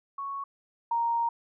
sine tone pair in turn, 1108.7 / 932.3 Hz, C#6 / A#5, 0 / 0 cents, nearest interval minor third, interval 300 cents, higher first, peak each -32 / -24 dBFS, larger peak second, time 0.18-0.44 / 0.91-1.29 s, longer second, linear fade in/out 5 ms, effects none

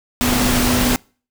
sine tone in noise, 246.9 Hz, B3, in tune, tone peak -18 dBFS, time 0.21-0.96 s, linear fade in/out 0 ms, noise pink, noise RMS -18 dBFS, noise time 0.21-0.96 s, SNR -3 dB, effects noise-tail reverb RT60 0.4 s tail -26 dB re dry

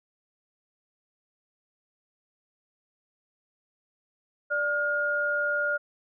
sine tone pair together, 587.3 / 1421.3 Hz, D5 / F6, 0 / +30 cents, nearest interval octave + minor third, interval 1530 cents, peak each -30 / -25 dBFS, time 4.5-5.78 s, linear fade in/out 20 ms, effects none

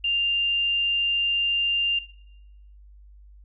sine tone, 2794 Hz, F7, in tune, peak -21 dBFS, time 0.04-1.99 s, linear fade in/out 5 ms, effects noise-tail reverb RT60 0.8 s tail -17 dB re dry + added 50 Hz sine -46 dBFS peak until 3.44 s

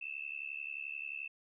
sine tone with amplitude modulation, 2637 Hz, E7, in tune, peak -35 dBFS, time 0.01-1.28 s, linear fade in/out 10 ms, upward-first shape sine, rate 71.4 Hz, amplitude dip 100%, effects none

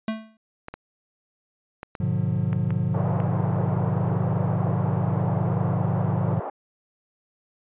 square tone with exponential decay, 220 Hz, A3, in tune, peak -22 dBFS, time 0.08-0.37 s, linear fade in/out 2 ms, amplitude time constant 62 ms
clicks, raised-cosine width 0.5 ms, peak -20 dBFS, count 7, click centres 0.684 / 0.74 / 1.831 / 1.952 / 2.53 / 2.706 / 3.202 s
triangle chord, G# diminished seventh, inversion none, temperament just, 103.83 / 124.59 / 149.51 / 179.41 Hz, G#2 / B2 / D3 / F3, 0 / +16 / +31 / +47 cents, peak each -25 dBFS, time 2-6.4 s, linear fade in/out 5 ms
white band-pass noise, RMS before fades -33 dBFS, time 2.94-6.5 s, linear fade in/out 2 ms, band 320 to 910 Hz, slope 24 dB/octave
effects resampled to 8000 Hz

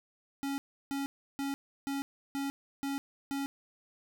square tone bursts, 277.2 Hz, C#4, in tune, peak -33 dBFS, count 7, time 0.43-3.46 s, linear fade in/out 0 ms, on 150 ms, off 330 ms, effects none

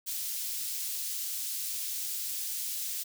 white high-pass noise, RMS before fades -35 dBFS, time 0.06-3.04 s, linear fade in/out 20 ms, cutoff 4000 Hz, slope 12 dB/octave, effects none

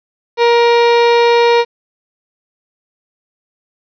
30% pulse tone, 471.7 Hz, A#4, 20 cents sharp, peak -5 dBFS, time 0.37-1.65 s, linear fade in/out 50 ms, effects resampled to 11025 Hz + 7-bit

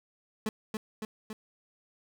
30% pulse tone with echo, 216.6 Hz, A3, 27 cents flat, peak -26 dBFS, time 0.46-0.49 s, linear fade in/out 2 ms, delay 280 ms, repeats 3, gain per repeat -3 dB, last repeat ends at 1.33 s, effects none

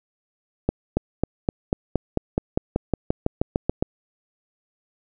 accelerating click train, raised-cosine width 2 ms, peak -6 dBFS, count 17, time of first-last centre 0.69-3.825 s, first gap 280 ms, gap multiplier 0.95, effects none

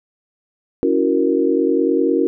sine chord, F# dominant seventh, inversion second, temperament equal with one note detuned, 279.8 / 329.6 / 370 / 466.2 Hz, C#4 / E4 / F#4 / A#4, +16 / 0 / 0 / 0 cents, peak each -19 dBFS, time 0.83-2.27 s, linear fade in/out 0 ms, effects none

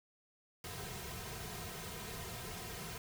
pink noise with comb filter, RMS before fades -45 dBFS, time 0.64-2.98 s, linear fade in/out 2 ms, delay 3.5 ms, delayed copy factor -0.8, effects none

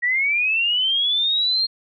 sine linear sweep, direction up, 1900 to 4245 Hz, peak -17 dBFS, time 0.02-1.67 s, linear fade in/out 20 ms, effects none

